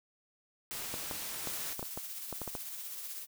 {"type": "noise", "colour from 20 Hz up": "white", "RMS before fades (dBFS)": -40, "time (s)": [0.71, 1.73], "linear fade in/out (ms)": 0}
{"type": "clicks", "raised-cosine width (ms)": 1, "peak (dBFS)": -25, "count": 10, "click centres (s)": [0.941, 1.112, 1.473, 1.794, 1.828, 1.975, 2.327, 2.417, 2.477, 2.552]}
{"type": "noise with tremolo", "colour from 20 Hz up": "blue", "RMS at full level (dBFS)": -41, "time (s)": [1.41, 3.27], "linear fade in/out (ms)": 50, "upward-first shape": "sine", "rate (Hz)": 16, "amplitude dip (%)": 35}
{"effects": []}